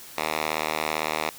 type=tone with band-pass filter; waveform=5% pulse; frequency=77.78 Hz; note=D#2; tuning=in tune; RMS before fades=-28 dBFS; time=0.17-1.3 s; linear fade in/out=10 ms; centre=2100 Hz; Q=0.59; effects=white hiss -44 dBFS RMS until 1.38 s